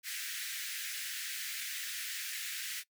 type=high-pass noise; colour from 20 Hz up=pink; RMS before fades=-40 dBFS; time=0.03-2.84 s; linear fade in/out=50 ms; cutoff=1600 Hz; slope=48 dB/octave; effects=noise-tail reverb RT60 0.1 s tail -20 dB re dry